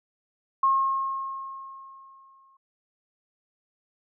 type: tone with exponential decay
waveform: sine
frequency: 1078 Hz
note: C#6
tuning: 49 cents flat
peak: -17 dBFS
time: 0.63-2.57 s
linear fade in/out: 5 ms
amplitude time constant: 420 ms
effects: none